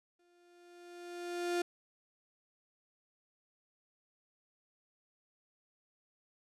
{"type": "tone with exponential growth", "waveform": "35% pulse", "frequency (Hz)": 350, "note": "F4", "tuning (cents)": 4, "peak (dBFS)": -28, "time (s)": [0.19, 1.62], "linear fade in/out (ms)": 5, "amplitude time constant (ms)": 310, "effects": ["low-pass 10000 Hz 12 dB/octave"]}